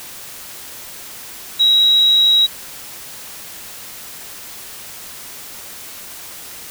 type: tone with vibrato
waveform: sine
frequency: 3847 Hz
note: B7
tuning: 46 cents flat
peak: -9 dBFS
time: 1.59-2.47 s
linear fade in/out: 20 ms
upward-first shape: triangle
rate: 19 Hz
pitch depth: 9 cents each way
effects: white hiss -34 dBFS RMS until 6.7 s